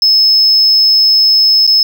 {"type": "tone with dropouts", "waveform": "sine", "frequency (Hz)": 5200, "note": "E8", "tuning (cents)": -24, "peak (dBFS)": -3, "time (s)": [0.02, 1.83], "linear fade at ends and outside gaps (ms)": 2, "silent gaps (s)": [1.667, 1.675], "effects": ["tanh soft clip ceiling -4 dBFS"]}